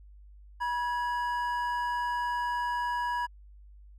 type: tone pair together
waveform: triangle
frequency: 970 / 1666.5 Hz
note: B5 / G#6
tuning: -31 / +5 cents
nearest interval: major sixth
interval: 936 cents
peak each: -27 / -34 dBFS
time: 0.6-3.27 s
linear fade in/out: 20 ms
effects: added 50 Hz sine -49 dBFS peak until 3.98 s